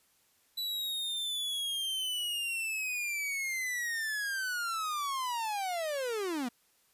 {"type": "linear sweep", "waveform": "45% pulse", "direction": "down", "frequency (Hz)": [3972, 229.3], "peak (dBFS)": -32, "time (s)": [0.57, 6.49], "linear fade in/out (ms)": 10, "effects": ["white hiss -69 dBFS RMS until 6.93 s", "resampled to 32000 Hz"]}